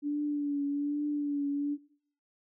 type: tone with vibrato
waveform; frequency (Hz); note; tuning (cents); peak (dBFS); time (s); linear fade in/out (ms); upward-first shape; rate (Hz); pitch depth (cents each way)
sine; 289.2; D4; -27; -28; 0.02-1.78; 50; triangle; 1.2; 39
effects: noise-tail reverb RT60 0.6 s tail -21 dB re dry